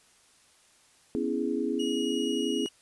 sine chord, C# minor seventh, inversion third, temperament equal, 246.9 / 277.2 / 329.6 / 415.3 Hz, B3 / C#4 / E4 / G#4, 0 / 0 / 0 / 0 cents, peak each -32 dBFS, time 1.15-2.66 s, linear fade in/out 0 ms
40% pulse tone, 2893 Hz, F#7, 40 cents flat, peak -34 dBFS, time 1.79-2.69 s, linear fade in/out 10 ms
effects white hiss -61 dBFS RMS until 2.81 s + resampled to 24000 Hz

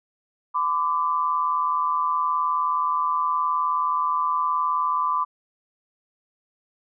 sine tone pair together, 1011.9 / 1171 Hz, B5 / D6, +42 / -5 cents, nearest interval minor third, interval 253 cents, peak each -23 dBFS, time 0.54-5.25 s, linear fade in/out 20 ms, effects none

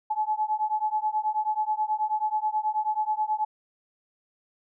sine beating tone pair, 853 / 862.3 Hz, G#5 / A5, +46 / -35 cents, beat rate 9.3 Hz, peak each -27 dBFS, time 0.1-3.45 s, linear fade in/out 10 ms, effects none

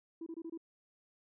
sine tone bursts, 329.6 Hz, E4, in tune, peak -39 dBFS, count 5, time 0.21-0.576 s, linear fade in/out 5 ms, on 54 ms, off 24 ms, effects tanh soft clip ceiling -37 dBFS

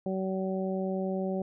harmonic tone, 189.5 Hz, F#3, 42 cents sharp, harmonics 1 / 2 / 3 / 4, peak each -31 / -34 / -35 / -41 dBFS, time 0.06-1.42 s, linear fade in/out 2 ms, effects none

